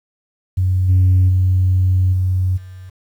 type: tone with level steps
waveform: sine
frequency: 92.5 Hz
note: F#2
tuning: in tune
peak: -12 / -7 / -10 / -13 / -32 dBFS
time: 0.57-2.9 s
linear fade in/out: 10 ms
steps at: 0.88 / 1.28 / 2.12 / 2.56 s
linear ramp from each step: 20 ms
effects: tanh soft clip ceiling -7 dBFS + 8-bit